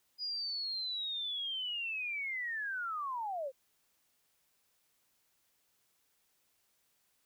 sine linear sweep, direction down, 4943 to 501 Hz, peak -35 dBFS, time 0.18-3.52 s, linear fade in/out 50 ms, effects white hiss -75 dBFS RMS until 7.25 s

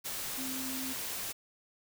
sine tone in noise, 261.6 Hz, C4, in tune, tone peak -39 dBFS, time 0.37-0.94 s, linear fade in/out 20 ms, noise white, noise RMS -38 dBFS, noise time 0.04-1.33 s, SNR -4 dB, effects none

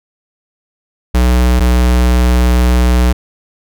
square tone pair in turn, 61.6 / 61.34 Hz, B1 / B1, -4 / -11 cents, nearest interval unison, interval 7 cents, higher first, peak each -8 dBFS, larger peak neither, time 1.14-1.6 / 1.6-3.13 s, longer second, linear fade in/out 10 ms, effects none

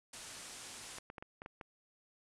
white low-pass noise, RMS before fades -50 dBFS, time 0.13-0.99 s, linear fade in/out 5 ms, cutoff 10000 Hz, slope 48 dB/octave
clicks, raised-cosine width 0.5 ms, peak -31 dBFS, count 7, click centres 0.984 / 1.101 / 1.182 / 1.225 / 1.419 / 1.461 / 1.612 s
effects none

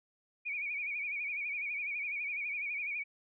sine tone with vibrato, 2343 Hz, D7, 5 cents flat, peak -34 dBFS, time 0.45-3.04 s, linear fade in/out 20 ms, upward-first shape sine, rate 12 Hz, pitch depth 93 cents each way, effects none

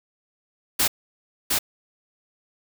white noise with echo, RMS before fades -20 dBFS, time 0.79-0.88 s, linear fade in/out 10 ms, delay 710 ms, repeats 1, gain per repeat -2 dB, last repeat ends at 1.59 s, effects none

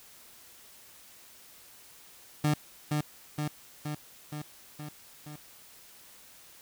30% pulse tone with echo, 150 Hz, D3, 37 cents sharp, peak -21 dBFS, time 2.44-2.54 s, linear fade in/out 5 ms, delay 470 ms, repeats 6, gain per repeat -3 dB, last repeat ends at 5.36 s, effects white hiss -54 dBFS RMS until 6.61 s

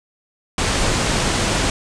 pink low-pass noise, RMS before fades -19 dBFS, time 0.58-1.7 s, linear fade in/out 2 ms, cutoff 9200 Hz, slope 48 dB/octave, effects none

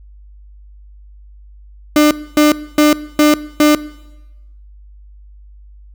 35% pulse tone bursts, 300 Hz, D4, 37 cents sharp, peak -5 dBFS, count 5, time 1.96-3.75 s, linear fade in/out 2 ms, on 150 ms, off 260 ms, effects noise-tail reverb RT60 1.0 s tail -19 dB re dry + added 50 Hz sine -37 dBFS peak until 5.94 s

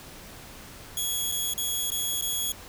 10% pulse tone with dropouts, 3342 Hz, G#7, 10 cents sharp, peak -19 dBFS, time 0.97-2.52 s, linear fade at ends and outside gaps 2 ms, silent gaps 1.316-1.321 / 1.537-1.578 / 1.904-1.918 / 2.212-2.222 s, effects pink hiss -45 dBFS RMS until 2.68 s

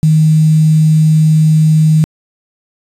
sine tone with quantisation, 156.4 Hz, D#3, 9 cents sharp, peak -5 dBFS, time 0.03-2.04 s, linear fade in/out 0 ms, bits 5, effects resampled to 32000 Hz

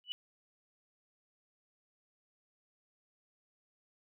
sine tone with exponential growth, 2960 Hz, F#7, in tune, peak -31 dBFS, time 0.04-0.12 s, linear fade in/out 0 ms, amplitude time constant 17 ms, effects none

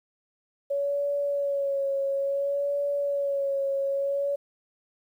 sine tone with vibrato, 560 Hz, C#5, 18 cents sharp, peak -24 dBFS, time 0.7-4.36 s, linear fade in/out 10 ms, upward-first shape sine, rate 0.58 Hz, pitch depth 32 cents each way, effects 10-bit

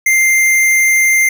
square tone, 2096 Hz, C7, 2 cents sharp, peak -9 dBFS, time 0.06-1.29 s, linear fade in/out 5 ms, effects none

